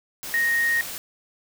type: tone in noise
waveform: sine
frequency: 1864.7 Hz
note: A#6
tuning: in tune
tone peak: -19 dBFS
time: 0.34-0.81 s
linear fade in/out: 0 ms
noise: white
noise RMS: -34 dBFS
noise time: 0.23-0.98 s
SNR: +12 dB
effects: none